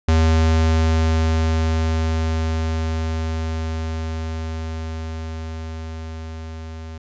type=tone with level ramp; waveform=square; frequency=80.4 Hz; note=E2; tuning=43 cents flat; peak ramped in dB=-13 to -32 dBFS; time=0.08-6.98 s; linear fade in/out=5 ms; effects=resampled to 16000 Hz